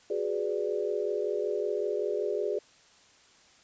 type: chord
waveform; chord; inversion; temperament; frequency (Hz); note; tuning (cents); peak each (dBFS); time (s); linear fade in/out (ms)
sine; G# half-diminished seventh; third; equal; 370 / 415.3 / 493.9 / 587.3; F#4 / G#4 / B4 / D5; 0 / 0 / 0 / 0; -34 / -30 / -36 / -35; 0.1-2.59; 5
effects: white hiss -59 dBFS RMS until 3.63 s + resampled to 16000 Hz